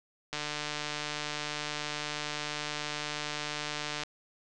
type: click train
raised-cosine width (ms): 0.2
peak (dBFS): -17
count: 553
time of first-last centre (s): 0.33-4.035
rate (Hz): 149
effects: resampled to 22050 Hz